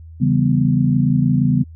sine chord, C# half-diminished seventh, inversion none, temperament equal, 138.59 / 164.81 / 196 / 246.9 Hz, C#3 / E3 / G3 / B3, 0 / 0 / 0 / 0 cents, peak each -16 / -20 / -20 / -18 dBFS, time 0.2-1.64 s, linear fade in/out 20 ms, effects added 81 Hz sine -35 dBFS peak until 1.75 s

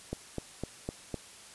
click train, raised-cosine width 2 ms, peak -20 dBFS, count 5, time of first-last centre 0.13-1.143 s, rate 3.95 Hz, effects white hiss -51 dBFS RMS until 1.54 s + resampled to 24000 Hz

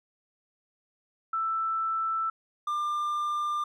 sine / triangle tone pair in turn, 1325 / 1195.4 Hz, E6 / D6, +9 / +30 cents, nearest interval major second, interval 179 cents, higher first, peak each -26 / -25 dBFS, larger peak second, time 1.33-2.3 / 2.67-3.64 s, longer neither, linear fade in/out 5 ms, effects none

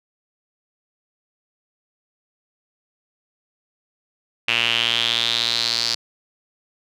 sawtooth tone with band-pass filter sweep, 116.54 Hz, A#2, in tune, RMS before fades -21 dBFS, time 4.48-5.95 s, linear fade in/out 5 ms, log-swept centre 2700 to 4700 Hz, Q 5.8, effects none

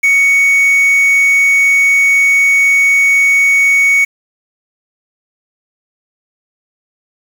triangle tone with quantisation, 2229 Hz, C#7, 9 cents sharp, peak -5 dBFS, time 0.03-4.05 s, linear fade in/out 10 ms, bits 5, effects none

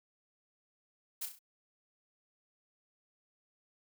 blue noise with echo, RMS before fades -38 dBFS, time 1.21-1.26 s, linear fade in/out 10 ms, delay 33 ms, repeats 4, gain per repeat -6 dB, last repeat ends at 1.392 s, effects none

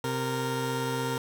20% pulse tone pair together, 130 / 463.3 Hz, C3 / A#4, -11 / -11 cents, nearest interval octave + minor seventh, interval 2200 cents, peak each -26 dBFS, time 0.04-1.18 s, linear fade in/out 2 ms, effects none

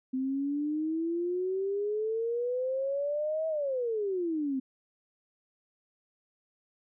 sine exponential two-way sweep, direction up then down, 257.3 to 646 to 257.3 Hz, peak -28 dBFS, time 0.13-4.6 s, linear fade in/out 10 ms, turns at 3.48 s, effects none

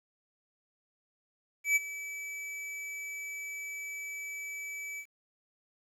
square tone with ADSR envelope, 2300 Hz, D7, 37 cents flat, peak -22 dBFS, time 1.64-5.06 s, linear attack 120 ms, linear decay 23 ms, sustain -16 dB, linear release 74 ms, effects low-pass 11000 Hz 12 dB/octave + 10-bit

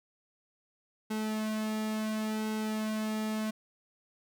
sawtooth tone with flanger, 216.7 Hz, A3, 26 cents flat, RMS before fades -33 dBFS, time 1.1-3.51 s, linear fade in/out 10 ms, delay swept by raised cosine 1.7 to 2.68 ms, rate 0.71 Hz, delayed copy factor -0.75, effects none

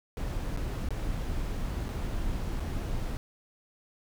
brown noise with dropouts, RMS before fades -32 dBFS, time 0.17-3.17 s, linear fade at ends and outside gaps 0 ms, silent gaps 0.564-0.574 / 0.887-0.906 / 1.885-1.891 / 2.597-2.603 s, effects none

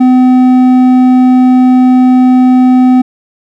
sine tone with hard clipping, 253.9 Hz, B3, 48 cents sharp, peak -4 dBFS, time 0-3.02 s, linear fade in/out 10 ms, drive 6 dB, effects none

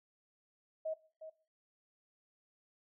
sine tone with echo, 634 Hz, D#5, 32 cents sharp, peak -35 dBFS, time 0.85-0.94 s, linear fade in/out 10 ms, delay 360 ms, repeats 1, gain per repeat -11 dB, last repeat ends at 1.3 s, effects noise-tail reverb RT60 0.4 s tail -17 dB re dry

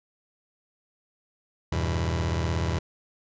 sawtooth chord, E minor, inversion none, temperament just, 82.41 / 98.89 / 123.61 Hz, E2 / G2 / B2, 0 / +16 / +2 cents, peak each -22 / -28 / -27 dBFS, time 1.72-2.79 s, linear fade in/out 5 ms, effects resampled to 16000 Hz

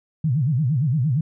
sine tone with vibrato, 138.59 Hz, C#3, in tune, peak -17 dBFS, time 0.24-1.21 s, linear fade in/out 5 ms, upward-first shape sine, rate 8.7 Hz, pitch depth 280 cents each way, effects none

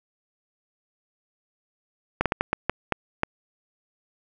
slowing click train, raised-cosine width 0.5 ms, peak -6 dBFS, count 8, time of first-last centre 2.21-3.234 s, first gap 47 ms, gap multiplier 1.37, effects none

